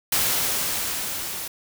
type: noise with level ramp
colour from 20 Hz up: white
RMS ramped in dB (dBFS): -21 to -32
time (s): 0.12-1.48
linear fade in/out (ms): 5
effects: none